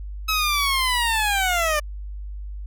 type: linear sweep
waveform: 15% pulse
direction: down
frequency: 1293 to 587.3 Hz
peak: -13 dBFS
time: 0.28-1.8 s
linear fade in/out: 10 ms
effects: added 50 Hz sine -30 dBFS peak until 2.66 s